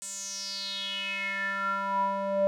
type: tone with band-pass filter sweep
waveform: square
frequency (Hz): 196.6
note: G3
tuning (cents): +5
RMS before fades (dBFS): -31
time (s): 0.02-2.47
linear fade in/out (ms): 0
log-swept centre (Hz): 8100 to 600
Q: 6.7
effects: none